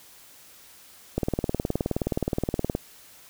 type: click train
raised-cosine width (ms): 2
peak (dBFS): -11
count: 31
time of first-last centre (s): 1.18-2.751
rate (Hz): 19.1
effects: white hiss -51 dBFS RMS until 3.29 s